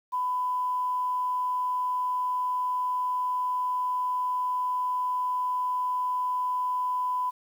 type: tone with quantisation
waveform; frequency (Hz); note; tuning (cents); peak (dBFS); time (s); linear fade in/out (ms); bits
sine; 1000; B5; +21; -25; 0.12-7.31; 20; 9
effects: none